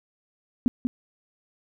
sine tone with echo, 246.9 Hz, B3, in tune, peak -16 dBFS, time 0.66-0.68 s, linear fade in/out 0 ms, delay 190 ms, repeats 1, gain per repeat -5 dB, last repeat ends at 0.87 s, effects none

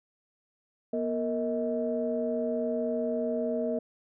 sine tone cluster, 240.4 / 461.7 / 635 Hz, B3 / A#4 / D#5, -46 / -17 / +35 cents, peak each -31 dBFS, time 0.93-3.79 s, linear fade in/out 5 ms, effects tanh soft clip ceiling -17 dBFS

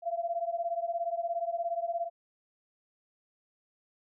sine beating tone pair, 676 / 693 Hz, E5 / F5, +43 / -14 cents, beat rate 17 Hz, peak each -32 / -34 dBFS, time 0.02-2.1 s, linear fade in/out 50 ms, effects none

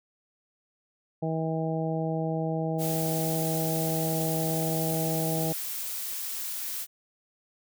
harmonic tone, 160.7 Hz, E3, 44 cents flat, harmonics 1 / 2 / 3 / 4 / 5, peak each -29 / -34 / -34 / -34 / -37 dBFS, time 1.22-5.53 s, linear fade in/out 10 ms
blue noise, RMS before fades -34 dBFS, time 2.78-6.87 s, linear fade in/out 50 ms
effects none

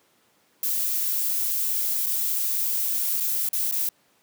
violet noise with dropouts, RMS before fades -25 dBFS, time 0.63-3.89 s, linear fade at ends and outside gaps 2 ms, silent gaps 2.062-2.066 / 3.201-3.205 / 3.49-3.531 / 3.713-3.723 s, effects pink hiss -63 dBFS RMS until 4.22 s + high-pass 200 Hz 12 dB/octave

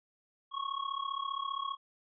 square tone with amplitude modulation, 1100 Hz, C#6, 14 cents flat, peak -31 dBFS, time 0.51-1.77 s, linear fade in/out 50 ms, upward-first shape sine, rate 35.1 Hz, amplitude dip 85%, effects resampled to 11025 Hz

